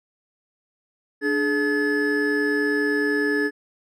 triangle tone cluster, 293.2 / 423 / 1718 Hz, D4 / G#4 / A6, -3 / +32 / -42 cents, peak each -22 dBFS, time 1.21-3.51 s, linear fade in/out 50 ms, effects none

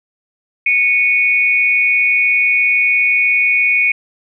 sine tone pair together, 2217 / 2467 Hz, C#7 / D#7, 0 / -15 cents, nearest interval major second, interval 185 cents, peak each -13 dBFS, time 0.66-3.92 s, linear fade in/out 5 ms, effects none

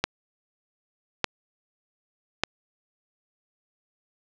clicks, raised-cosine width 0.2 ms, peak -3 dBFS, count 3, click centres 0.04 / 1.243 / 2.436 s, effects low-pass 5000 Hz 12 dB/octave + 7-bit

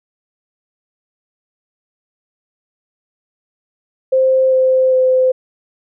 sine tone with pitch steps, 523.3 / 519.1 / 514.9 Hz, C5 / C5 / C5, 0 / -14 / -28 cents, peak -9 dBFS, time 4.12-5.32 s, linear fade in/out 10 ms, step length 400 ms, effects none

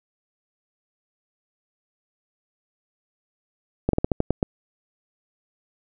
slowing click train, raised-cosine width 2 ms, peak -6 dBFS, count 8, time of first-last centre 3.89-4.428 s, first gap 43 ms, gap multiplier 1.19, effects none

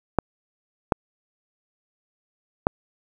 clicks, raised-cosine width 1 ms, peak -3 dBFS, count 3, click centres 0.187 / 0.922 / 2.669 s, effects 7-bit

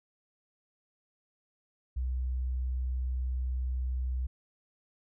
sine tone, 63.3 Hz, B1, 43 cents sharp, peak -29 dBFS, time 1.96-4.27 s, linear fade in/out 10 ms, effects none

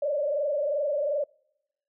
sine tone with frequency modulation, 581 Hz, D5, 19 cents flat, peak -24 dBFS, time 0.02-1.24 s, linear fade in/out 5 ms, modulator 22.7 Hz, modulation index 1.4, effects noise-tail reverb RT60 0.8 s tail -26 dB re dry

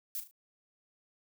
violet noise with echo, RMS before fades -37 dBFS, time 0.15-0.2 s, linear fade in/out 0 ms, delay 37 ms, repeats 3, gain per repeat -9 dB, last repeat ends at 0.311 s, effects none

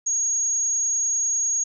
sine tone, 6610 Hz, G#8, 9 cents flat, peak -20 dBFS, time 0.06-1.64 s, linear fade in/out 10 ms, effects none

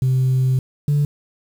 sine tone pair in turn, 130 / 145.52 Hz, C3 / D3, -11 / -16 cents, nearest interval major second, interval 195 cents, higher second, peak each -12 dBFS, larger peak neither, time 0.02-0.59 / 0.88-1.05 s, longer first, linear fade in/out 2 ms, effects tanh soft clip ceiling -12 dBFS + 7-bit

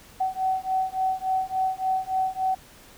sine beating tone pair, 754 / 757.5 Hz, F#5 / F#5, +32 / +40 cents, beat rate 3.5 Hz, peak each -26 dBFS, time 0.2-2.55 s, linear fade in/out 10 ms, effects pink hiss -50 dBFS RMS until 2.97 s

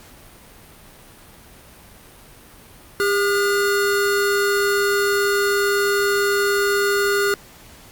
square tone pair together, 402.1 / 1438 Hz, G4 / F#6, +44 / -50 cents, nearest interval octave + minor seventh, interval 2206 cents, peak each -19 / -22 dBFS, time 3-7.34 s, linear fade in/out 0 ms, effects pink hiss -45 dBFS RMS until 7.91 s + Opus 48 kbps

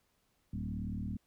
sine tone with frequency modulation, 145.3 Hz, D3, 18 cents flat, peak -35 dBFS, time 0.53-1.17 s, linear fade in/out 5 ms, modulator 38 Hz, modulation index 2.6, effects pink hiss -75 dBFS RMS until 1.26 s

